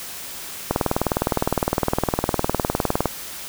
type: click train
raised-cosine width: 1 ms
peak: -4 dBFS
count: 47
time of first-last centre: 0.71-3.057 s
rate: 19.6 Hz
effects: white hiss -34 dBFS RMS until 3.48 s